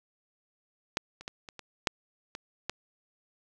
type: clicks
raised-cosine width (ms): 0.2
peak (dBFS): -10 / -28 / -20 / -26 / -25 / -7 / -21 / -14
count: 8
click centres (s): 0.971 / 1.21 / 1.279 / 1.488 / 1.593 / 1.872 / 2.351 / 2.696
effects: none